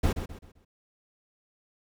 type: noise with echo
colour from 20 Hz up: brown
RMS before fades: -24 dBFS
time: 0.03-0.13 s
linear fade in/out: 10 ms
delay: 130 ms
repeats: 4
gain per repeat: -9 dB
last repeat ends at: 0.65 s
effects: none